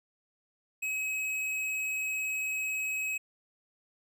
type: tone with tanh clipping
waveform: sine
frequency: 2553 Hz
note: D#7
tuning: 44 cents sharp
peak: -32 dBFS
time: 0.82-3.18 s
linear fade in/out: 10 ms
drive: 14 dB
effects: none